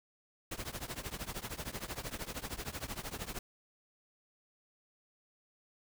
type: noise with tremolo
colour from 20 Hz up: pink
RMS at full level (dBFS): -38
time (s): 0.51-3.39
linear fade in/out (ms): 5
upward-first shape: triangle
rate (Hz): 13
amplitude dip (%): 95
effects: none